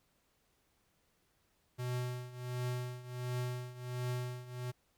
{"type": "tone with tremolo", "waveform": "square", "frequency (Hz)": 124.3, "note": "B2", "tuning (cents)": 12, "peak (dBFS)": -34, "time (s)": [1.78, 4.72], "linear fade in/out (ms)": 20, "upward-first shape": "triangle", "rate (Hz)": 1.4, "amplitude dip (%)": 85, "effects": ["pink hiss -75 dBFS RMS until 4.97 s"]}